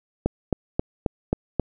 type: click train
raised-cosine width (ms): 2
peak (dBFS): -7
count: 6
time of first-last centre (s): 0.26-1.597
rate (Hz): 3.74
effects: none